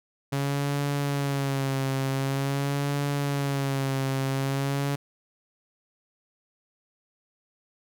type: tone with vibrato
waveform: sawtooth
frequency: 138.59 Hz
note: C#3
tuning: in tune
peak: -21 dBFS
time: 0.32-4.96 s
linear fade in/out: 10 ms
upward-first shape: sine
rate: 0.46 Hz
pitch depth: 50 cents each way
effects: none